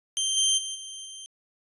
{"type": "tone with level steps", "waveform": "20% pulse", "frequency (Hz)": 3141, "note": "G7", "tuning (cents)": 3, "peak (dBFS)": [-19, -15, -26, -32, -34], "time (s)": [0.17, 1.26], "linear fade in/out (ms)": 0, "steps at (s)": [0.36, 0.57, 0.74, 1.04], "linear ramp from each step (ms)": 20, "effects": ["resampled to 24000 Hz"]}